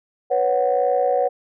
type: chord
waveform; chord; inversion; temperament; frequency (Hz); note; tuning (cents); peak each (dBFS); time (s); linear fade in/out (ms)
sine; B suspended second; none; just; 493.9 / 555.6 / 740.8; B4 / C#5 / F#5; 0 / +4 / +2; -20; 0.3-1.29; 20
effects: tanh soft clip ceiling -8 dBFS